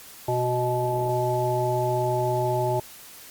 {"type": "harmonic tone with a mistuned harmonic", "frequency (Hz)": 123.47, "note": "B2", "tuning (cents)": 0, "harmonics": [1, 3, 5, 7], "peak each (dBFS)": [-27, -27, -27, -27], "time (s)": [0.28, 2.8], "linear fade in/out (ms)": 5, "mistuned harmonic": 5, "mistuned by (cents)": 17, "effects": ["white hiss -45 dBFS RMS until 3.3 s", "Opus 48 kbps"]}